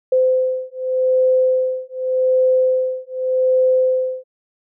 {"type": "beating tone pair", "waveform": "sine", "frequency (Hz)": [514, 514.85], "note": ["C5", "C5"], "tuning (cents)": [-31, -28], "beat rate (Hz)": 0.85, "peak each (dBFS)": -17, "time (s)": [0.12, 4.24], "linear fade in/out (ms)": 5, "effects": []}